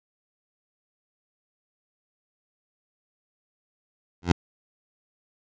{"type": "tone with exponential growth", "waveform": "15% pulse", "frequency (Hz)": 87.31, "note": "F2", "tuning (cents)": 0, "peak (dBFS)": -7, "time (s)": [4.22, 4.32], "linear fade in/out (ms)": 5, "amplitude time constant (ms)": 20, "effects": ["resampled to 16000 Hz"]}